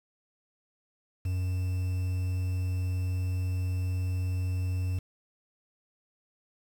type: tone with quantisation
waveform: triangle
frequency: 91.9 Hz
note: F#2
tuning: 11 cents flat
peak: -25 dBFS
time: 1.25-4.99 s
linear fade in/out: 5 ms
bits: 8
effects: none